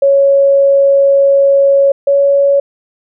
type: tone pair in turn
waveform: sine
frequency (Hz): 554.4 / 559.9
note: C#5 / C#5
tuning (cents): 0 / +17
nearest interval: unison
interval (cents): 17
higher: second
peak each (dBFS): -5 / -6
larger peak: first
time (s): 0.02-1.92 / 2.07-2.6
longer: first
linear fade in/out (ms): 5
effects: none